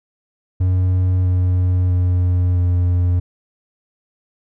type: tone with pitch steps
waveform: triangle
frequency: 91.8 / 90.8 / 89.81 / 88.83 Hz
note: F#2 / F#2 / F2 / F2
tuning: -13 / -32 / +49 / +30 cents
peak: -11 dBFS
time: 0.6-3.2 s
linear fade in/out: 10 ms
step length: 650 ms
effects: none